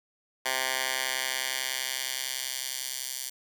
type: tone with high-pass filter sweep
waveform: 10% pulse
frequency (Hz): 130.81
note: C3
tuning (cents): 0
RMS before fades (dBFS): -32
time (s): 0.45-3.3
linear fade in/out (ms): 10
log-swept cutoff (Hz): 1200 to 5500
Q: 0.75
effects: none